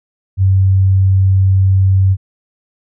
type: tone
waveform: sine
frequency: 95.6 Hz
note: G2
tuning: 43 cents flat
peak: -7 dBFS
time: 0.37-2.17 s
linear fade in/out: 50 ms
effects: none